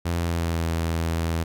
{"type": "tone with pitch glide", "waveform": "sawtooth", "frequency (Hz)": [85.1, 82.53], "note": ["F2", "E2"], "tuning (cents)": [-44, 3], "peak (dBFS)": -19, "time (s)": [0.05, 1.44], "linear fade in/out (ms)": 10, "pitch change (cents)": -53, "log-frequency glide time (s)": [0.19, 0.67], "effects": []}